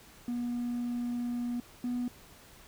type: tone pair in turn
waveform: triangle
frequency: 241.3 / 245.1 Hz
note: B3 / B3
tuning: -40 / -13 cents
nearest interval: unison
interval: 27 cents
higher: second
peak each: -28 / -27 dBFS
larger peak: second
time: 0.28-1.6 / 1.84-2.08 s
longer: first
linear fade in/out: 2 ms
effects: tanh soft clip ceiling -26 dBFS + pink hiss -55 dBFS RMS until 2.67 s